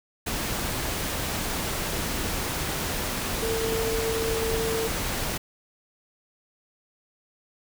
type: tone in noise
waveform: sine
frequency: 450.1 Hz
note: A4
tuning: 39 cents sharp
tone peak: -26 dBFS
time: 3.42-4.88 s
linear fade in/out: 10 ms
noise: pink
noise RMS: -29 dBFS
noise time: 0.26-5.38 s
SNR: 0 dB
effects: none